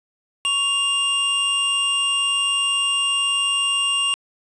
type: tone pair together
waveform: square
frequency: 1109.1 / 2799 Hz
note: C#6 / F7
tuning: +1 / +3 cents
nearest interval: octave + major third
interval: 1602 cents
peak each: -29 / -19 dBFS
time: 0.45-4.14 s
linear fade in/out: 0 ms
effects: resampled to 24000 Hz + 9-bit